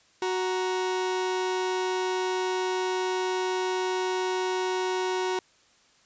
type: tone pair together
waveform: 40% pulse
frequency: 370 / 935.6 Hz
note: F#4 / A#5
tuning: 0 / +6 cents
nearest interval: octave + major third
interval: 1606 cents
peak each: -26 / -31 dBFS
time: 0.22-5.39 s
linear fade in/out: 2 ms
effects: white hiss -61 dBFS RMS until 6.05 s + resampled to 16000 Hz